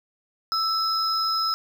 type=tone pair together; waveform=triangle; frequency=1314 / 5109 Hz; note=E6 / D#8; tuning=-6 / +45 cents; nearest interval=2 octaves; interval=2351 cents; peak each=-23 dBFS; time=0.52-1.54 s; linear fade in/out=0 ms; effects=none